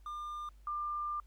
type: tone pair in turn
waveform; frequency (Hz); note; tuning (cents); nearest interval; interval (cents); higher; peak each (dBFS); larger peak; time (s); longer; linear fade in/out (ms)
triangle / sine; 1200 / 1194.5; D6 / D6; +37 / +29; unison; 8; first; -37 / -34; second; 0.06-0.49 / 0.67-1.2; second; 2
effects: added 50 Hz sine -55 dBFS peak until 1.26 s + pink hiss -73 dBFS RMS until 1.26 s